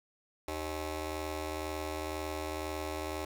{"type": "ring-modulated tone", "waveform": "15% pulse", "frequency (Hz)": 232, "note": "A#3", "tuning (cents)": -8, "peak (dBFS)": -26, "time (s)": [0.48, 3.25], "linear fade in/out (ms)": 2, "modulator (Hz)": 157, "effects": []}